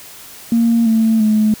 sine tone with pitch steps, 231.6 / 223.1 / 214.8 Hz, A#3 / A3 / A3, -11 / +24 / -41 cents, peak -9 dBFS, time 0.52-1.54 s, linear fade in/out 2 ms, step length 340 ms, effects tanh soft clip ceiling -5 dBFS + white hiss -37 dBFS RMS until 1.6 s

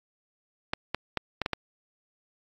clicks, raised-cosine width 0.3 ms, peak -11 dBFS, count 6, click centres 0.735 / 0.946 / 1.173 / 1.417 / 1.461 / 1.533 s, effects AAC 48 kbps

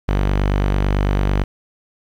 sawtooth tone, 49 Hz, G1, in tune, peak -11 dBFS, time 0.08-1.44 s, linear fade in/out 10 ms, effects low-pass 3000 Hz 12 dB/octave + 8-bit

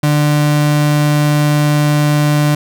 35% pulse tone, 148.3 Hz, D3, 17 cents sharp, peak -8 dBFS, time 0.03-2.55 s, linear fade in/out 5 ms, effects none

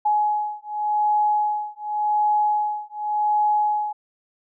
sine beating tone pair, 841 / 841.88 Hz, G#5 / G#5, +22 / +23 cents, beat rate 0.88 Hz, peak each -22 dBFS, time 0.05-3.93 s, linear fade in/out 10 ms, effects none

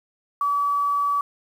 sine tone with quantisation, 1145 Hz, D6, 44 cents flat, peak -19 dBFS, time 0.41-1.21 s, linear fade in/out 2 ms, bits 8, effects none

